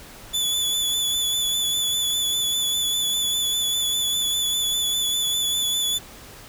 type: tone with vibrato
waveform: sawtooth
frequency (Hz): 3459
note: A7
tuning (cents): -30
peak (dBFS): -18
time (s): 0.33-5.99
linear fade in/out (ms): 20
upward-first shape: sine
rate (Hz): 5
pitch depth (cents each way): 25
effects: pink hiss -43 dBFS RMS until 6.48 s